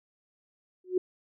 sine tone with exponential growth, 366.6 Hz, F#4, 16 cents flat, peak -19 dBFS, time 0.84-0.98 s, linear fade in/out 5 ms, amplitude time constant 30 ms, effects none

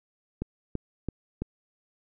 click train, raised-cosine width 3 ms, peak -17 dBFS, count 4, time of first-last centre 0.42-1.42 s, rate 3 Hz, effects none

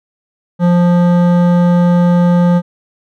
sine tone with hard clipping, 175.3 Hz, F3, 7 cents sharp, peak -9 dBFS, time 0.59-2.62 s, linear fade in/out 50 ms, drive 13 dB, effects none

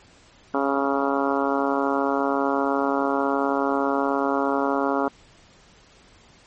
harmonic tone, 138.59 Hz, C#3, in tune, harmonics 2 / 3 / 4 / 5 / 6 / 7 / 8 / 9 / 10, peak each -25 / -27 / -28 / -29 / -30 / -30 / -31 / -32 / -32 dBFS, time 0.54-5.08 s, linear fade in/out 2 ms, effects pink hiss -53 dBFS RMS until 6.46 s + MP3 32 kbps

